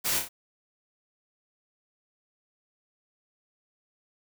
white noise with echo, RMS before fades -28 dBFS, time 0.04-0.2 s, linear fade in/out 20 ms, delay 30 ms, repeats 3, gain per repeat -5 dB, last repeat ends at 0.29 s, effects none

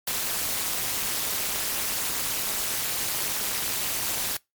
white noise with amplitude modulation, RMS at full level -24 dBFS, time 0.07-4.37 s, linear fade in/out 5 ms, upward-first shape sine, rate 217 Hz, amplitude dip 90%, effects noise-tail reverb RT60 0.2 s tail -25 dB re dry + MP3 96 kbps

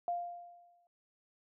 sine tone with exponential decay, 698.5 Hz, F5, in tune, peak -30 dBFS, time 0.08-0.87 s, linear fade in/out 1 ms, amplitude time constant 170 ms, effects none

